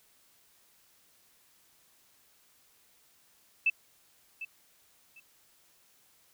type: tone with echo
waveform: sine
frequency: 2637 Hz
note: E7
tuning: in tune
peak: -22 dBFS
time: 3.66-3.7 s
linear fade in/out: 5 ms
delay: 750 ms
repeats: 2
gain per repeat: -14 dB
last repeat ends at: 5.2 s
effects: white hiss -65 dBFS RMS until 6.33 s